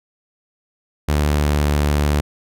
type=tone with pitch glide; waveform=sawtooth; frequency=74 to 73.45 Hz; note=D2 to D2; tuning=+14 to +1 cents; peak=-11 dBFS; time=1.08-2.21 s; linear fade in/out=10 ms; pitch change=-13 cents; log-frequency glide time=1.29-1.7 s; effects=none